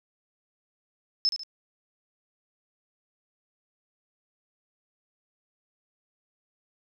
sine tone with echo, 5240 Hz, E8, 11 cents flat, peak -20 dBFS, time 1.25-1.29 s, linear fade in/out 0 ms, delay 72 ms, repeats 2, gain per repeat -8 dB, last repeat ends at 1.434 s, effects none

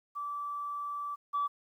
sine tone pair in turn, 1160 / 1152 Hz, D6 / D6, -22 / -34 cents, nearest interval unison, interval 12 cents, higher first, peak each -34 / -27 dBFS, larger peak second, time 0.15-1.16 / 1.33-1.48 s, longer first, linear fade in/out 20 ms, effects tanh soft clip ceiling -24 dBFS + 11-bit

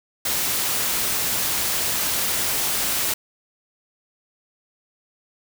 white noise, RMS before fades -23 dBFS, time 0.25-3.14 s, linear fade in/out 5 ms, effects none

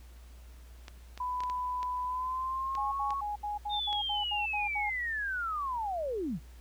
clicks, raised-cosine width 0.2 ms, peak -26 dBFS, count 9, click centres 0.882 / 1.176 / 1.405 / 1.436 / 1.499 / 1.83 / 2.752 / 3.106 / 3.929 s
sine tone with pitch glide, 997 to 1106.2 Hz, B5 to C#6, +16 to -4 cents, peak -31 dBFS, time 1.2-3.21 s, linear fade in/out 5 ms, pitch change +180 cents, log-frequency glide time 2.05-3 s
sine tone bursts, 830.6 Hz, G#5, in tune, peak -32 dBFS, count 10, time 2.77-4.9 s, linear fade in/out 10 ms, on 150 ms, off 70 ms
sine linear sweep, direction down, 3667 to 122.2 Hz, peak -31 dBFS, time 3.69-6.4 s, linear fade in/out 50 ms
effects added 60 Hz sine -48 dBFS peak until 6.6 s + pink hiss -61 dBFS RMS until 6.6 s

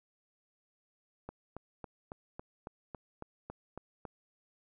click train, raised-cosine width 1 ms, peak -28 dBFS, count 11, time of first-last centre 1.29-4.052 s, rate 3.62 Hz, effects none

